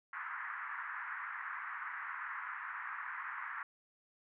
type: band-pass noise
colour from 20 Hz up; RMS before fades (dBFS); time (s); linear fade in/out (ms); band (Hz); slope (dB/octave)
white; -43; 0.13-3.63; 2; 1000 to 1900; 48
effects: none